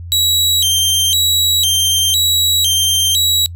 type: tone with vibrato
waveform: sawtooth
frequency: 3500 Hz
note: A7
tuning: 10 cents flat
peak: -8 dBFS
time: 0.12-3.46 s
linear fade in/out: 0 ms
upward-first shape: square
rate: 0.99 Hz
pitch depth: 180 cents each way
effects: noise-tail reverb RT60 0.1 s tail -25 dB re dry + added 86 Hz sine -26 dBFS peak until 3.55 s